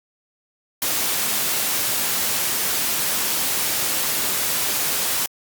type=noise; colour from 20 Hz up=white; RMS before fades=-22 dBFS; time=0.82-5.26 s; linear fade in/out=2 ms; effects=high-pass 100 Hz 12 dB/octave + Opus 48 kbps